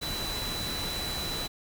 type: tone in noise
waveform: sine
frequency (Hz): 3973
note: B7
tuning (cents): +10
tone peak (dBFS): -34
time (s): 0.01-1.48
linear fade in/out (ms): 20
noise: pink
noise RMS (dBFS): -35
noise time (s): 0.01-1.48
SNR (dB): -2
effects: none